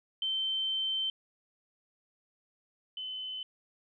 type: tone pair in turn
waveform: sine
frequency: 3100 / 3038 Hz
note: G7 / F#7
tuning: -20 / +45 cents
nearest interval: unison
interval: 35 cents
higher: first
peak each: -29 / -36 dBFS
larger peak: first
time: 0.22-1.1 / 2.97-3.43 s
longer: first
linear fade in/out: 2 ms
effects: none